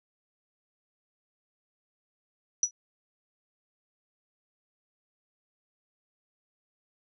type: tone with exponential decay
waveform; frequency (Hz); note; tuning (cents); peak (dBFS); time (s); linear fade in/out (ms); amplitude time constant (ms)
sine; 5880; F#8; -12; -17; 2.63-2.71; 2; 17
effects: none